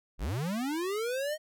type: linear sweep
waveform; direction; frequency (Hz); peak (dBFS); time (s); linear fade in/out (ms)
square; up; 31.09 to 630; -31; 0.18-1.38; 50
effects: none